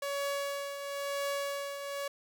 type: tone with tremolo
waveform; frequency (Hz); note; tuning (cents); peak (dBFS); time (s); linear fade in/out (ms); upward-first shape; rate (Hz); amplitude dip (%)
sawtooth; 563; C#5; +27; -27; 0.02-2.08; 5; triangle; 0.99; 60
effects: none